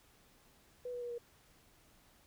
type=tone with pitch steps; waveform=sine; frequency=493.9 / 487.7 / 481.5 / 475.4 Hz; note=B4 / B4 / B4 / A#4; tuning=0 / -22 / -44 / +34 cents; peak=-39 dBFS; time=0.85-1.182 s; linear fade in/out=5 ms; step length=83 ms; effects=pink hiss -66 dBFS RMS until 2.26 s